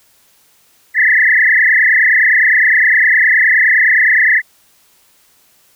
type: tone with frequency modulation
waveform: sine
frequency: 1885 Hz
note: A#6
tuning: 19 cents sharp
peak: -7 dBFS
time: 0.94-4.42 s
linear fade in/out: 50 ms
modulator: 29.7 Hz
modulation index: 5.8
effects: white hiss -52 dBFS RMS until 5.75 s